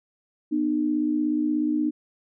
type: tone pair together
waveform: sine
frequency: 246.6 / 303.3 Hz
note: B3 / D#4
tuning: -2 / -44 cents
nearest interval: major third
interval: 358 cents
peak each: -27 / -22 dBFS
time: 0.51-1.91 s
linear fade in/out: 20 ms
effects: none